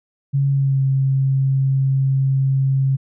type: tone with pitch glide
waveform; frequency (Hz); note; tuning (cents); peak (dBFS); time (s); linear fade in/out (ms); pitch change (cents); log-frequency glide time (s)
sine; 138.59 to 134.8; C#3 to C#3; 0 to -48; -14; 0.33-2.97; 20; -48; 0.5-0.82
effects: none